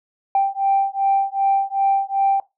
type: beating tone pair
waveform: sine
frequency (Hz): 784 / 786.6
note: G5 / G5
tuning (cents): 0 / +6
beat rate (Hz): 2.6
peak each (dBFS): -18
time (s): 0.35-2.4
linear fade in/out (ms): 2
effects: noise-tail reverb RT60 0.2 s tail -18 dB re dry + tanh soft clip ceiling -9 dBFS